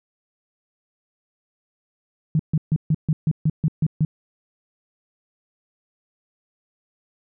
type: tone bursts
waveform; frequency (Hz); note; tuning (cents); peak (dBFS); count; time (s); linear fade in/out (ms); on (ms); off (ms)
sine; 155.56; D#3; 0; -15; 10; 2.35-4.05; 2; 44; 140
effects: none